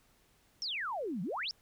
sine exponential two-way sweep, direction down then up, 5690 to 161.6 to 5690 Hz, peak -34 dBFS, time 0.62-1.51 s, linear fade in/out 0 ms, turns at 1.22 s, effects pink hiss -68 dBFS RMS until 1.61 s

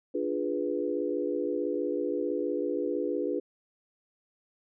sine chord, D diminished seventh, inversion none, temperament equal, 293.7 / 349.2 / 415.3 / 493.9 Hz, D4 / F4 / Ab4 / Cb5, 0 / 0 / 0 / 0 cents, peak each -33 dBFS, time 0.14-3.4 s, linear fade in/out 10 ms, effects none

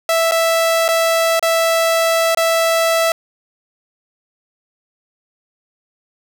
sawtooth tone with dropouts, 659.3 Hz, E5, in tune, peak -9 dBFS, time 0.09-3.12 s, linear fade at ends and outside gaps 2 ms, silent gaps 0.312-0.319 / 0.881-0.887 / 1.395-1.426 / 2.348-2.372 s, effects none

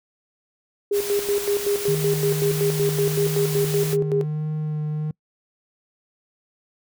sine tone with tremolo, 406.8 Hz, G#4, 36 cents flat, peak -18 dBFS, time 0.91-4.24 s, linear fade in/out 5 ms, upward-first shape square, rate 5.3 Hz, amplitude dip 70%
white noise, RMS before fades -31 dBFS, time 0.92-3.97 s, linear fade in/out 50 ms
triangle tone with vibrato, 152.9 Hz, D#3, 30 cents flat, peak -21 dBFS, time 1.88-5.11 s, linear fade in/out 2 ms, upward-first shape sine, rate 1.6 Hz, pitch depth 13 cents each way
effects noise-tail reverb RT60 0.1 s tail -26 dB re dry

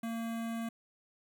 square tone with notch filter, 228.8 Hz, A#3, 32 cents flat, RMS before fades -37 dBFS, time 0.03-0.69 s, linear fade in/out 5 ms, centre 5000 Hz, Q 1.3, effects none

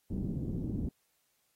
white low-pass noise, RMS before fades -35 dBFS, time 0.1-0.89 s, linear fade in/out 5 ms, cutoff 270 Hz, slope 24 dB/octave, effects white hiss -75 dBFS RMS until 1.55 s + AAC 48 kbps

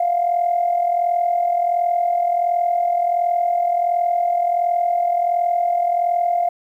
sine tone with amplitude modulation, 698.5 Hz, F5, in tune, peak -12 dBFS, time 0-6.49 s, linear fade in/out 5 ms, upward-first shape sine, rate 41.4 Hz, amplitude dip 65%, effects tanh soft clip ceiling -9 dBFS + 9-bit

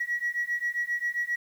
sine beating tone pair, 1917 / 1924.5 Hz, A#6 / B6, +48 / -45 cents, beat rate 7.5 Hz, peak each -29 dBFS, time 0-1.36 s, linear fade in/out 10 ms, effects tanh soft clip ceiling -21 dBFS + 9-bit

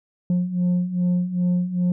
sine beating tone pair, 176.8 / 179.3 Hz, F3 / F3, +22 / +46 cents, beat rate 2.5 Hz, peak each -22 / -18 dBFS, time 0.3-1.92 s, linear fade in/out 2 ms, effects tanh soft clip ceiling -16 dBFS

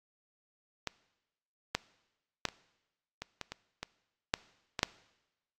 clicks, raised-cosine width 0.2 ms, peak -16 / -11 / -11 / -24 / -21 / -20 / -22 / -20 / -9 / -15 / -7 dBFS, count 11, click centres 0.873 / 1.75 / 2.453 / 2.487 / 3.22 / 3.413 / 3.52 / 3.83 / 4.339 / 4.792 / 4.831 s, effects noise-tail reverb RT60 1.0 s tail -21 dB re dry + AAC 64 kbps

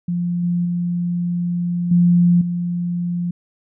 sine tone with level steps, 174.61 Hz, F3, in tune, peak -18 / -16 / -18 / -10 / -19 dBFS, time 0.08-3.31 s, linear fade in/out 5 ms, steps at 0.43 / 0.65 / 1.91 / 2.41 s, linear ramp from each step 5 ms, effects none

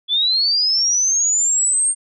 sine linear sweep, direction up, 3404 to 8700 Hz, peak -14 dBFS, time 0.08-1.95 s, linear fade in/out 50 ms, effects none

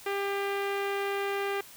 sawtooth tone with low-pass filter, 398.4 Hz, G4, 28 cents sharp, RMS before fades -31 dBFS, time 0.06-1.61 s, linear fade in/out 5 ms, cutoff 2500 Hz, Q 1.7, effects white hiss -50 dBFS RMS until 1.76 s

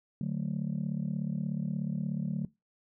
sine chord, D major, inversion none, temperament just, 146.83 / 183.54 / 220.2 Hz, D3 / F#3 / A3, 0 / -14 / +2 cents, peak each -33 / -32 / -35 dBFS, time 0.21-2.45 s, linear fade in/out 2 ms, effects noise-tail reverb RT60 0.2 s tail -22 dB re dry + tanh soft clip ceiling -24 dBFS

